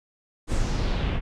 brown noise with low-pass filter sweep, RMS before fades -24 dBFS, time 0.47-1.21 s, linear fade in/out 50 ms, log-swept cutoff 9000 to 2500 Hz, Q 2.1, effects none

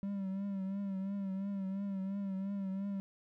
triangle tone with vibrato, 195.3 Hz, G3, 6 cents flat, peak -33 dBFS, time 0.03-3 s, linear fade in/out 0 ms, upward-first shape triangle, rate 2.9 Hz, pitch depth 61 cents each way, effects none

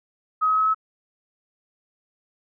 sine tone with pitch steps, 1267 / 1275.8 / 1284.7 / 1293.6 Hz, D#6 / D#6 / E6 / E6, +31 / +43 / -45 / -33 cents, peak -17 dBFS, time 0.41-0.746 s, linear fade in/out 20 ms, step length 84 ms, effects none

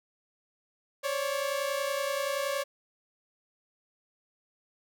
sawtooth tone pair together, 543.4 / 574 Hz, C#5 / D5, -35 / -40 cents, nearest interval minor second, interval 95 cents, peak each -28 dBFS, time 1.03-2.64 s, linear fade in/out 20 ms, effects none

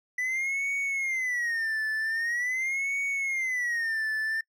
triangle tone with vibrato, 1975.5 Hz, B6, in tune, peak -25 dBFS, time 0.18-4.41 s, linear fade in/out 5 ms, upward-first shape sine, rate 0.44 Hz, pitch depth 210 cents each way, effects noise-tail reverb RT60 0.1 s tail -26 dB re dry

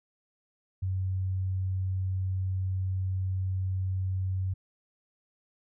sine tone, 94 Hz, F#2, 28 cents sharp, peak -27 dBFS, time 0.82-4.54 s, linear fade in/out 10 ms, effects none

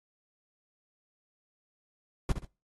brown noise with echo, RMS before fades -25 dBFS, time 2.29-2.32 s, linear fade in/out 2 ms, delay 65 ms, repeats 2, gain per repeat -9 dB, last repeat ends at 2.45 s, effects noise-tail reverb RT60 0.3 s tail -23 dB re dry + AAC 32 kbps

